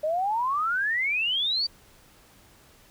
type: exponential sweep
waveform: sine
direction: up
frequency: 597 to 4699 Hz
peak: -23 dBFS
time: 0.03-1.67 s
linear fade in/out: 10 ms
effects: pink hiss -56 dBFS RMS until 2.9 s